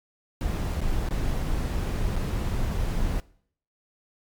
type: noise with dropouts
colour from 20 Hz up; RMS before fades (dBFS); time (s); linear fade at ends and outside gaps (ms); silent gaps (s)
brown; -26; 0.41-3.2; 0; 0.807-0.815 / 1.088-1.108 / 2.158-2.165
effects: noise-tail reverb RT60 0.6 s tail -21 dB re dry + MP3 96 kbps